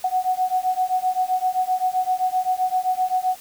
sine beating tone pair, 737 / 744.7 Hz, F#5 / F#5, -7 / +11 cents, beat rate 7.7 Hz, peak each -22 dBFS, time 0.04-3.36 s, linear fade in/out 5 ms, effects white hiss -44 dBFS RMS until 3.4 s

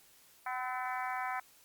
harmonic tone with a mistuned harmonic, 253 Hz, B3, 42 cents sharp, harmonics 3 / 4 / 5 / 6 / 7 / 8 / 9, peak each -38 / -40 / -42 / -44 / -45 / -46 / -47 dBFS, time 0.46-1.4 s, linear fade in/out 5 ms, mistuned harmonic 5, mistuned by +38 cents, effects white hiss -62 dBFS RMS until 1.64 s + Opus 48 kbps

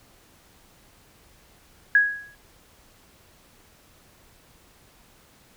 sine tone with exponential decay, 1661.2 Hz, G#6, in tune, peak -11 dBFS, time 1.95-2.35 s, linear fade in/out 2 ms, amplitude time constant 85 ms, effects pink hiss -56 dBFS RMS until 5.56 s

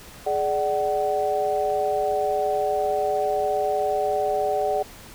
sine tone cluster, 419.8 / 591 / 754 Hz, G#4 / D5 / F#5, +19 / +11 / +32 cents, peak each -26 / -25 / -24 dBFS, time 0.26-4.83 s, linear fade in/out 10 ms, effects pink hiss -44 dBFS RMS until 5.14 s

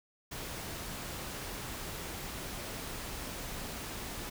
pink noise, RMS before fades -41 dBFS, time 0.31-4.3 s, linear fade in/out 10 ms, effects none

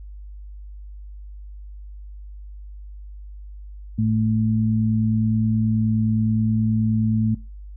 sine tone pair together, 110 / 219.5 Hz, A2 / A3, 0 / -4 cents, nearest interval octave, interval 1196 cents, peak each -20 dBFS, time 3.98-7.35 s, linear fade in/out 10 ms, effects noise-tail reverb RT60 0.3 s tail -22 dB re dry + added 50 Hz sine -35 dBFS peak until 7.76 s

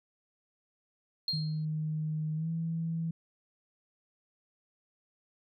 sine tone with exponential decay, 4220 Hz, C8, 14 cents sharp, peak -26 dBFS, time 1.28-1.65 s, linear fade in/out 2 ms, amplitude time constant 80 ms
sine tone with pitch glide, 155.1 to 164.32 Hz, D#3 to E3, -5 to -5 cents, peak -30 dBFS, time 1.33-3.11 s, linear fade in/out 5 ms, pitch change +100 cents, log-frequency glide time 2.35-2.49 s
effects tanh soft clip ceiling -22 dBFS

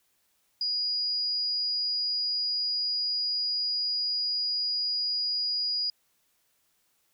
sine tone, 4892 Hz, D#8, 30 cents flat, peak -26 dBFS, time 0.61-5.9 s, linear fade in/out 2 ms, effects white hiss -71 dBFS RMS until 7.13 s

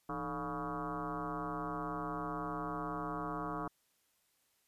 sine tone with frequency modulation, 713 Hz, F5, 36 cents sharp, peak -36 dBFS, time 0.09-3.68 s, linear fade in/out 5 ms, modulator 136 Hz, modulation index 4.3, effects white hiss -75 dBFS RMS until 4.67 s + resampled to 32000 Hz

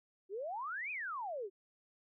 sine exponential two-way sweep, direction up then down, 363.8 to 2567 to 363.8 Hz, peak -38 dBFS, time 0.29-1.5 s, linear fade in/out 50 ms, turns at 0.91 s, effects none

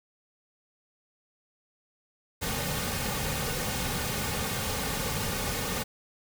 pink noise with comb filter, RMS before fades -31 dBFS, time 2.41-5.84 s, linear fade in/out 20 ms, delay 3 ms, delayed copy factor -0.6, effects none

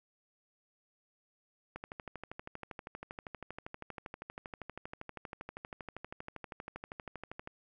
click train, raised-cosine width 0.5 ms, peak -27 dBFS, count 73, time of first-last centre 1.76-7.474 s, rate 12.6 Hz, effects none

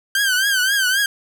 sawtooth tone with vibrato, 1560 Hz, G6, 9 cents flat, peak -12 dBFS, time 0.15-1.06 s, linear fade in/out 2 ms, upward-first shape triangle, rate 3.8 Hz, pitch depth 120 cents each way, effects none

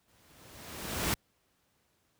pink noise with exponential growth, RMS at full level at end -28 dBFS, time 0.08-1.14 s, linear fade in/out 1 ms, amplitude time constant 230 ms, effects pink hiss -73 dBFS RMS until 2.19 s + high-pass 60 Hz 12 dB/octave

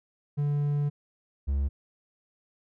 triangle tone pair in turn, 145.2 / 69.64 Hz, D3 / C#2, -19 / +9 cents, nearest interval octave + minor second, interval 1272 cents, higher first, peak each -22 dBFS, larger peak neither, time 0.37-0.9 / 1.47-1.69 s, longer first, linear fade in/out 20 ms, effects none

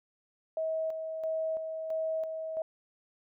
sine tone with tremolo, 640 Hz, D#5, 49 cents sharp, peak -29 dBFS, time 0.57-2.62 s, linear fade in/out 2 ms, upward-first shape square, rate 1.5 Hz, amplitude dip 45%, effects none

